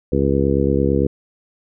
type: harmonic tone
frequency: 68.9 Hz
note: C#2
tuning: 10 cents flat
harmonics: 1 / 2 / 3 / 4 / 5 / 6 / 7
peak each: -22 / -22 / -22 / -22 / -22 / -22 / -22 dBFS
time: 0.12-1.07 s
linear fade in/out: 5 ms
effects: none